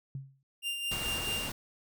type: tone with exponential decay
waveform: sine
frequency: 135.7 Hz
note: C#3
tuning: 36 cents flat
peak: -33 dBFS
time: 0.15-0.43 s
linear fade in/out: 2 ms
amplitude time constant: 59 ms
type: tone with tremolo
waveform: 45% pulse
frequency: 2794 Hz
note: F7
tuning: in tune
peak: -31 dBFS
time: 0.62-1.5 s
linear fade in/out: 50 ms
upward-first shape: sine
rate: 4.6 Hz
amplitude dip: 45%
type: noise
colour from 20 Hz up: pink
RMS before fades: -38 dBFS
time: 0.91-1.52 s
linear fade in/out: 5 ms
effects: none